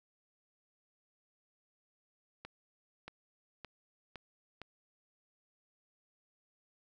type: accelerating click train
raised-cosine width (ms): 0.3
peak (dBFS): -29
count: 5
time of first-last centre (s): 2.45-4.617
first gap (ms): 630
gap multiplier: 0.9
effects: none